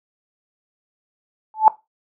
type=tone with exponential growth; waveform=sine; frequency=870 Hz; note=A5; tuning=20 cents flat; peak=-3 dBFS; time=1.54-1.68 s; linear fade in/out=1 ms; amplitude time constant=30 ms; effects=noise-tail reverb RT60 0.2 s tail -17 dB re dry